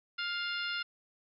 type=harmonic tone with a mistuned harmonic; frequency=702 Hz; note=F5; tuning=9 cents sharp; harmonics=2 / 3 / 4 / 5 / 6 / 7; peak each=-36 / -43 / -39 / -43 / -43 / -46 dBFS; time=0.18-0.83 s; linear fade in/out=10 ms; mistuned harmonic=7; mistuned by=+66 cents; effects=none